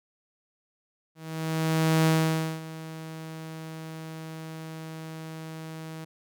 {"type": "tone with ADSR envelope", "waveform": "sawtooth", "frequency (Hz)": 159.9, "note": "D#3", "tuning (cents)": 48, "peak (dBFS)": -15, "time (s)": [1.15, 6.05], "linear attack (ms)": 910, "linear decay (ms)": 540, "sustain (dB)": -18, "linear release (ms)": 11, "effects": []}